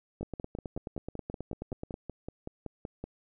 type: two click trains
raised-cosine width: 2 ms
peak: -24 / -23 dBFS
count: 16 / 17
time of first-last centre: 0.21-3.04 / 0.23-1.941 s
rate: 5.3 / 9.35 Hz
effects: none